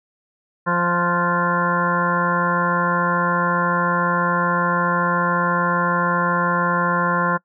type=harmonic tone with a mistuned harmonic; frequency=174.61 Hz; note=F3; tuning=in tune; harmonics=1 / 2 / 3 / 4 / 5 / 6 / 8 / 9 / 10; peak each=-23 / -31 / -26 / -33 / -30 / -21 / -24 / -30 / -28 dBFS; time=0.66-7.38 s; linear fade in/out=20 ms; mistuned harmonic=9; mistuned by=-68 cents; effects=noise-tail reverb RT60 0.1 s tail -23 dB re dry